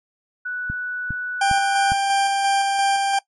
sine tone, 1480 Hz, F#6, in tune, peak -24 dBFS, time 0.45-1.93 s, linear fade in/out 10 ms
click train, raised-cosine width 5 ms, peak -16 dBFS, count 4, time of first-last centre 0.7-1.92 s, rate 2.46 Hz
40% pulse tone with tremolo, 791 Hz, G5, 15 cents sharp, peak -15 dBFS, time 1.41-3.19 s, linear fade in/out 5 ms, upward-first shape square, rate 2.9 Hz, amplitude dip 25%
effects noise-tail reverb RT60 0.1 s tail -22 dB re dry + MP3 48 kbps

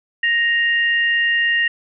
sine tone pair together, 1868 / 2797 Hz, A#6 / F7, +3 / +2 cents, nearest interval perfect fifth, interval 699 cents, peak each -15 / -22 dBFS, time 0.23-1.68 s, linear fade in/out 5 ms, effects none

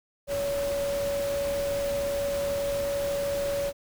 sine tone in noise, 564 Hz, C#5, 30 cents sharp, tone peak -26 dBFS, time 0.27-3.73 s, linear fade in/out 50 ms, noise pink, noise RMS -37 dBFS, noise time 0.27-3.73 s, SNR +8 dB, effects none

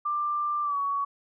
sine tone with pitch glide, 1185 to 1124.3 Hz, D6 to C#6, +15 to +24 cents, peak -25 dBFS, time 0.05-1.05 s, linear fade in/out 10 ms, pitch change -91 cents, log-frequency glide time 0.63-0.78 s, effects none

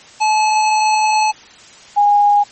square / sine tone pair in turn, 861 / 820.9 Hz, A5 / G#5, -38 / -20 cents, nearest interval minor second, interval 82 cents, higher first, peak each -12 / -8 dBFS, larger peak second, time 0.2-1.32 / 1.96-2.44 s, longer first, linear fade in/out 20 ms, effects white hiss -41 dBFS RMS until 2.51 s + MP3 32 kbps

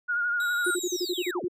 sine tone with vibrato, 1431 Hz, F6, 42 cents sharp, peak -24 dBFS, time 0.08-0.76 s, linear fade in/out 20 ms, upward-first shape sine, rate 12 Hz, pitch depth 36 cents each way
sawtooth tone with pitch glide, 3833 to 3804 Hz, A#7 to A#7, +47 to +34 cents, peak -33 dBFS, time 0.4-1.31 s, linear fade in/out 2 ms, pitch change -13 cents, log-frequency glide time 0.76-0.93 s
sine linear sweep, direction down, 9410 to 67.5 Hz, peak -33 dBFS, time 0.64-1.45 s, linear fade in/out 10 ms
sine tone bursts, 357.1 Hz, F4, 39 cents sharp, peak -25 dBFS, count 10, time 0.66-1.483 s, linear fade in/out 10 ms, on 49 ms, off 37 ms
effects none

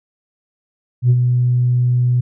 sine tone with ADSR envelope, 123.5 Hz, B2, in tune, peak -5 dBFS, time 1.02-2.21 s, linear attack 80 ms, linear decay 50 ms, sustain -6 dB, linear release 10 ms, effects tanh soft clip ceiling -6 dBFS

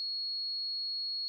sine tone, 4326 Hz, C#8, 43 cents flat, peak -33 dBFS, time 0-1.28 s, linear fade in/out 0 ms, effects none

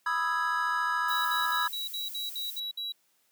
triangle chord, E major seventh, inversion second, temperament equal, 987.8 / 1244.5 / 1318.5 / 1661.2 Hz, B5 / D#6 / E6 / G#6, 0 / 0 / 0 / 0 cents, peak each -30 / -31 / -31 / -29 dBFS, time 0.06-1.68 s, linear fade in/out 5 ms
violet noise, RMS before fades -41 dBFS, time 1.08-2.6 s, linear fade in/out 5 ms
triangle tone bursts, 3900 Hz, B7, 23 cents flat, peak -31 dBFS, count 9, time 1.1-2.922 s, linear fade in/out 5 ms, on 150 ms, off 59 ms
effects white hiss -70 dBFS RMS until 3.31 s + high-pass 150 Hz 12 dB/octave

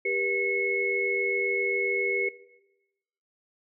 sine tone cluster, 394.6 / 482 / 2186 Hz, G4 / B4 / C#7, +11 / -42 / -25 cents, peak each -30 / -32 / -27 dBFS, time 0.05-2.29 s, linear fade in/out 5 ms, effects noise-tail reverb RT60 1.0 s tail -18 dB re dry

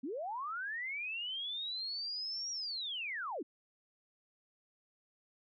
sine linear two-way sweep, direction up then down, 230.7 to 5700 to 230.7 Hz, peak -37 dBFS, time 0.03-3.43 s, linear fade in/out 10 ms, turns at 2.51 s, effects none

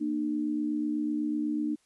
sine tone pair together, 233.1 / 301.2 Hz, A#3 / D4, 0 / +44 cents, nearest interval major third, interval 444 cents, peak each -33 / -28 dBFS, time 0-1.76 s, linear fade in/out 20 ms, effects white hiss -69 dBFS RMS until 1.85 s + resampled to 24000 Hz

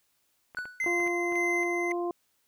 clicks, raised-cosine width 0.5 ms, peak -30 dBFS, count 8, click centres 0.548 / 0.587 / 0.655 / 0.842 / 0.874 / 1.002 / 1.065 / 1.323 s
triangle tone with exponential decay, 1481 Hz, F#6, 1 cent sharp, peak -27 dBFS, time 0.57-0.92 s, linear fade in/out 1 ms, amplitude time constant 74 ms
triangle tone with tremolo, 2067 Hz, C7, 22 cents flat, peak -25 dBFS, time 0.8-1.92 s, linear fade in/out 2 ms, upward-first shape square, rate 1.8 Hz, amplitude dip 40%
harmonic tone, 348.5 Hz, F4, 4 cents flat, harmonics 1 / 2 / 3, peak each -29 / -35 / -39 dBFS, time 0.86-2.11 s, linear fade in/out 2 ms
effects white hiss -72 dBFS RMS until 2.47 s

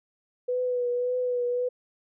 sine tone with vibrato, 493.9 Hz, B4, in tune, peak -24 dBFS, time 0.48-1.69 s, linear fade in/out 10 ms, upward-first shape triangle, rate 1.8 Hz, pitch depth 33 cents each way, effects none

